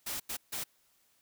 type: noise bursts at uneven times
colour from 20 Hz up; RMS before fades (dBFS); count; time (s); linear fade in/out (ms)
white; -37; 3; 0.06-0.2 / 0.29-0.37 / 0.52-0.64; 10
effects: white hiss -70 dBFS RMS until 1.21 s